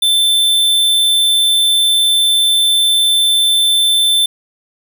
square tone, 3541 Hz, A7, 10 cents sharp, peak -10 dBFS, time 0.02-4.26 s, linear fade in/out 5 ms, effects none

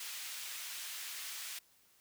pink high-pass noise, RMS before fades -44 dBFS, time 0-1.59 s, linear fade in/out 5 ms, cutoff 2200 Hz, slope 12 dB/octave, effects white hiss -68 dBFS RMS until 2 s

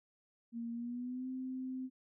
sine tone with pitch glide, 233.1 to 258.6 Hz, A#3 to C4, 0 to -20 cents, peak -38 dBFS, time 0.52-1.9 s, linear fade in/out 50 ms, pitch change +180 cents, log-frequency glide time 0.72-1.28 s, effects none

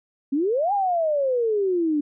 sine exponential two-way sweep, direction up then down, 261.6 to 830 to 287.4 Hz, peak -19 dBFS, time 0.32-2.01 s, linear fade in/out 10 ms, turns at 0.73 s, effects none

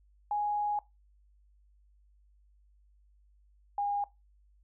sine tone pair in turn, 830 / 813.4 Hz, G#5 / G#5, -1 / -36 cents, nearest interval unison, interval 35 cents, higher first, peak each -28 dBFS, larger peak neither, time 0.31-0.79 / 3.78-4.04 s, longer first, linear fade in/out 2 ms, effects noise-tail reverb RT60 0.2 s tail -19 dB re dry + added 50 Hz sine -61 dBFS peak until 4.63 s

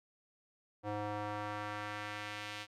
square tone with band-pass filter sweep, 104.5 Hz, G#2, 11 cents sharp, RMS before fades -41 dBFS, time 0.83-2.67 s, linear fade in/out 50 ms, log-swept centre 650 to 3000 Hz, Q 1.1, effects none

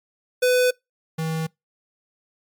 square tone pair in turn, 500 / 160.52 Hz, B4 / E3, +21 / -46 cents, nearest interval octave + minor sixth, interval 1967 cents, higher first, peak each -16 / -24 dBFS, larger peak first, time 0.42-0.71 / 1.18-1.47 s, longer neither, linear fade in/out 10 ms, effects noise-tail reverb RT60 0.2 s tail -26 dB re dry + MP3 96 kbps

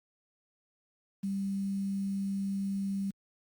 sine tone with quantisation, 196.4 Hz, G3, 4 cents sharp, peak -30 dBFS, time 1.23-3.11 s, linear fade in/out 10 ms, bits 9, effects Opus 48 kbps

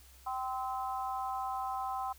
harmonic tone, 258.7 Hz, C4, 19 cents flat, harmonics 3 / 4 / 5, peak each -36 / -38 / -42 dBFS, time 0.26-2.13 s, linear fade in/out 10 ms, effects added 64 Hz sine -57 dBFS peak until 2.18 s + white hiss -60 dBFS RMS until 2.18 s

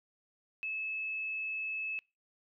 sine tone, 2600 Hz, E7, 24 cents flat, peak -34 dBFS, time 0.63-1.99 s, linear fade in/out 0 ms, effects noise-tail reverb RT60 0.3 s tail -26 dB re dry

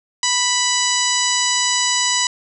harmonic tone, 987.8 Hz, B5, in tune, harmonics 1 / 2 / 3 / 4 / 5 / 6 / 7 / 8, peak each -24 / -24 / -24 / -24 / -24 / -24 / -24 / -24 dBFS, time 0.23-2.27 s, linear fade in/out 2 ms, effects none

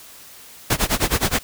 pink noise with tremolo, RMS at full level -17 dBFS, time 0.7-1.39 s, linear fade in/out 5 ms, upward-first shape sine, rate 9.6 Hz, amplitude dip 95%, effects white hiss -43 dBFS RMS until 1.43 s

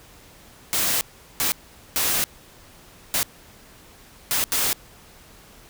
white noise bursts at uneven times, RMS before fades -22 dBFS, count 6, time 0.73-1.01 / 1.4-1.52 / 1.96-2.24 / 3.14-3.23 / 4.31-4.44 / 4.52-4.73 s, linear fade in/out 0 ms, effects pink hiss -49 dBFS RMS until 5.69 s

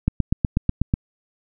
click train, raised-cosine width 5 ms, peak -5 dBFS, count 8, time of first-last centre 0.08-0.939 s, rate 8.15 Hz, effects none

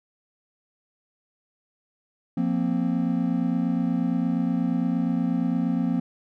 triangle chord, F suspended fourth, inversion none, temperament equal, 174.61 / 233.1 / 261.6 Hz, F3 / Bb3 / C4, 0 / 0 / 0 cents, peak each -24 dBFS, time 2.37-6 s, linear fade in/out 5 ms, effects none

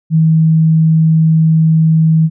sine tone, 160.1 Hz, D#3, 50 cents sharp, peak -6 dBFS, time 0.1-2.3 s, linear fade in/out 50 ms, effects none

